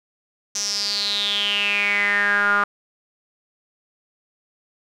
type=tone with band-pass filter sweep; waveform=sawtooth; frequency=203.6 Hz; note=G#3; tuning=34 cents flat; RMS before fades=-21 dBFS; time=0.55-2.64 s; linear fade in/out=5 ms; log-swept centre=6000 to 1300 Hz; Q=8.4; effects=none